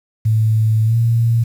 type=tone with pitch glide; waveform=sine; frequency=110 to 115.87 Hz; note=A2 to A#2; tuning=0 to -10 cents; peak=-11 dBFS; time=0.25-1.44 s; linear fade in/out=10 ms; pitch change=+90 cents; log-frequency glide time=0.85-0.96 s; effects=7-bit